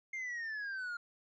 triangle exponential sweep, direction down, 2130 to 1396.9 Hz, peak -36 dBFS, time 0.13-0.97 s, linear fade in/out 5 ms, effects resampled to 16000 Hz

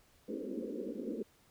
pink band-pass noise, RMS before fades -40 dBFS, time 0.28-1.23 s, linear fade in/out 5 ms, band 200 to 530 Hz, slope 96 dB/octave, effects pink hiss -67 dBFS RMS until 1.5 s

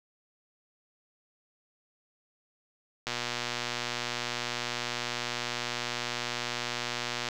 click train, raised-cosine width 0.2 ms, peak -14 dBFS, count 507, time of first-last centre 3.07-7.287 s, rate 120 Hz, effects none

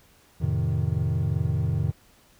triangle chord, F dominant seventh, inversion none, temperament equal, 87.31 / 110 / 130.81 / 155.56 Hz, F2 / A2 / C3 / Eb3, 0 / 0 / 0 / 0 cents, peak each -26 dBFS, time 0.4-1.92 s, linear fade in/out 20 ms, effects pink hiss -58 dBFS RMS until 2.39 s

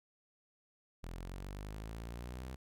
sawtooth linear sweep, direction up, 41.2 to 65.41 Hz, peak -39 dBFS, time 1.03-2.56 s, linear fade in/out 10 ms, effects none

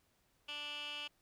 15% pulse tone with band-pass filter, 293.7 Hz, D4, in tune, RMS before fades -44 dBFS, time 0.48-1.08 s, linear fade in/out 10 ms, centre 2900 Hz, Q 3.9, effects pink hiss -75 dBFS RMS until 1.21 s

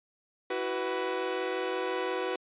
sawtooth chord, E suspended second, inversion none, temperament equal with one note detuned, 329.6 / 375.4 / 493.9 Hz, E4 / F#4 / B4, 0 / +25 / 0 cents, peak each -35 / -29 / -29 dBFS, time 0.5-2.36 s, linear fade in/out 5 ms, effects resampled to 8000 Hz

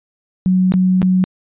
sine tone with dropouts, 185 Hz, F#3, in tune, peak -10 dBFS, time 0.46-1.24 s, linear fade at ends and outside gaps 0 ms, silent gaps 0.721-0.739 / 1.018-1.028 s, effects resampled to 8000 Hz

